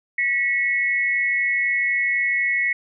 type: tone pair together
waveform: sine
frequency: 1938 / 2194 Hz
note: B6 / C#7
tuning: -33 / -18 cents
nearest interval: major second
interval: 215 cents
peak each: -21 dBFS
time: 0.18-2.73 s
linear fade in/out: 5 ms
effects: none

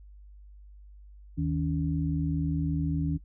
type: tone cluster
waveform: sine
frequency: 78.2 / 158 / 283.1 Hz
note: D#2 / D#3 / C#4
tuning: +9 / +27 / +37 cents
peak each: -32 / -28 / -31 dBFS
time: 1.37-3.18 s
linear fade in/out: 20 ms
effects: noise-tail reverb RT60 0.1 s tail -21 dB re dry + added 50 Hz sine -47 dBFS peak until 3.24 s

